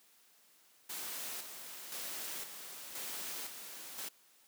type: noise with tremolo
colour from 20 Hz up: white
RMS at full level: -42 dBFS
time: 0.89-4.09 s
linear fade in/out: 10 ms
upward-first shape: square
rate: 0.97 Hz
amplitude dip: 50%
effects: white hiss -66 dBFS RMS until 4.47 s + high-pass 200 Hz 12 dB/octave